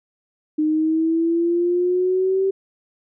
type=exponential sweep; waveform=sine; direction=up; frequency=305.3 to 388.6 Hz; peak=-16 dBFS; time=0.58-2.51 s; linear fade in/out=10 ms; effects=none